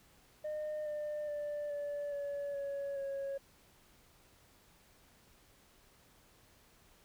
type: tone with pitch steps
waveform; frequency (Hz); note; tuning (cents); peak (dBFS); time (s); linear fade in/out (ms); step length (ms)
sine; 609 / 598.9 / 588.9 / 579.2 / 569.5 / 560.1 / 550.8; D#5 / D5 / D5 / D5 / C#5 / C#5 / C#5; -37 / +34 / +5 / -24 / +47 / +18 / -11; -34; 0.44-3.38; 10; 420
effects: tanh soft clip ceiling -35 dBFS + pink hiss -65 dBFS RMS until 7.04 s